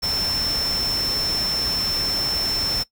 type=tone in noise; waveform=sine; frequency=5350 Hz; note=E8; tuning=25 cents sharp; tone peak=-20 dBFS; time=0.02-2.84 s; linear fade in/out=20 ms; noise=pink; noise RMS=-30 dBFS; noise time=0.02-2.84 s; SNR=+7 dB; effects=noise-tail reverb RT60 0.1 s tail -20 dB re dry